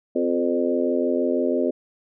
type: harmonic tone with a mistuned harmonic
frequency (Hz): 86.1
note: F2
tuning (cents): -24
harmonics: 3 / 4 / 5 / 6 / 7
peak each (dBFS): -24 / -25 / -26 / -27 / -27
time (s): 0.15-1.71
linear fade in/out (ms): 10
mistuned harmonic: 4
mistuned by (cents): +30
effects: none